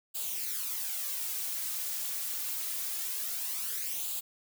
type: noise with flanger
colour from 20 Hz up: blue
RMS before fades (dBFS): -35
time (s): 0.14-4.21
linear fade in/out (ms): 20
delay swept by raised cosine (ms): 0.26 to 3.56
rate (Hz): 0.25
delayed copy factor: +0.6
effects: none